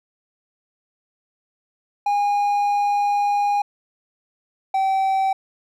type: tone pair in turn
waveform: triangle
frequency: 817 / 771.1 Hz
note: G#5 / G5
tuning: -29 / -29 cents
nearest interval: minor second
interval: 100 cents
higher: first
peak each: -15 dBFS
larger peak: neither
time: 2.06-3.62 / 4.74-5.33 s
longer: first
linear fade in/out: 5 ms
effects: none